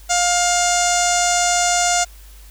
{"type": "tone with low-pass filter", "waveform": "sawtooth", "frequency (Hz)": 706, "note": "F5", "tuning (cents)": 19, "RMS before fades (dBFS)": -17, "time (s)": [0.09, 2.05], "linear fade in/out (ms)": 20, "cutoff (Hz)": 7000, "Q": 6.9, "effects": ["added 50 Hz sine -39 dBFS peak until 2.5 s", "white hiss -48 dBFS RMS until 2.5 s"]}